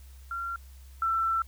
sine tone pair in turn, 1375 / 1338.2 Hz, F6 / E6, -27 / +26 cents, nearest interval unison, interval 47 cents, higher first, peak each -31 / -24 dBFS, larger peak second, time 0.31-0.56 / 1.02-1.42 s, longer second, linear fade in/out 2 ms, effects added 66 Hz sine -46 dBFS peak until 1.47 s + white hiss -60 dBFS RMS until 1.47 s

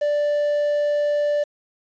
triangle tone with quantisation, 587.3 Hz, D5, in tune, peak -16 dBFS, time 0.01-1.44 s, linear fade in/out 10 ms, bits 7, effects resampled to 16000 Hz

